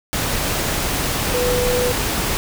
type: tone in noise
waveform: sine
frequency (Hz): 493.9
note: B4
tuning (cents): 0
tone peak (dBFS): -18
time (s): 1.34-1.92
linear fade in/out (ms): 0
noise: pink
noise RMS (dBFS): -21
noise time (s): 0.13-2.37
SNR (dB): 0
effects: none